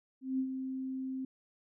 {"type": "tone with ADSR envelope", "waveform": "sine", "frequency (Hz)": 262.4, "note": "C4", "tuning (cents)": 5, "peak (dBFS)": -28, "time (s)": [0.21, 1.25], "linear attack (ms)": 180, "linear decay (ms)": 74, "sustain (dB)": -7, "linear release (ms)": 4, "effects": []}